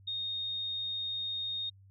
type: tone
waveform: sine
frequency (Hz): 3700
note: A#7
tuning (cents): -14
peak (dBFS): -33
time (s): 0.07-1.7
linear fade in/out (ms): 10
effects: added 97 Hz sine -55 dBFS peak until 1.9 s